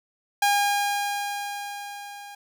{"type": "tone with level ramp", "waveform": "sawtooth", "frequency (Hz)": 812, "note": "G#5", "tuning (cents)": -39, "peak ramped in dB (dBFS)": [-14, -36], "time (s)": [0.42, 2.35], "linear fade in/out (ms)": 5, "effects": []}